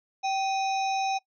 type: harmonic tone with a mistuned harmonic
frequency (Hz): 774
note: G5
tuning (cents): -22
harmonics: 1 / 3 / 5 / 7 / 8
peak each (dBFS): -25 / -35 / -39 / -42 / -43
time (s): 0.23-1.19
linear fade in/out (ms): 20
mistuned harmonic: 3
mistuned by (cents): +120
effects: noise-tail reverb RT60 0.1 s tail -20 dB re dry